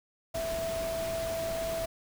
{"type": "tone in noise", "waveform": "sine", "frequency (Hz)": 659.3, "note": "E5", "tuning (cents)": 0, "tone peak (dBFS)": -31, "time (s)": [0.34, 1.86], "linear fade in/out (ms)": 10, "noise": "pink", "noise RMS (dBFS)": -39, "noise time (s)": [0.34, 1.86], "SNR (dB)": 5, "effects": []}